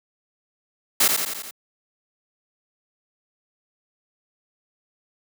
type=noise with echo; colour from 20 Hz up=white; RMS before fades=-17 dBFS; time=1-1.08 s; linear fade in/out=5 ms; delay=86 ms; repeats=5; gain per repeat=-4 dB; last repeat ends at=1.51 s; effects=high-pass 150 Hz 12 dB/octave